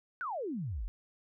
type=exponential sweep; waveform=sine; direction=down; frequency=1557 to 38.89 Hz; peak=-34 dBFS; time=0.21-0.88 s; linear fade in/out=0 ms; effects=none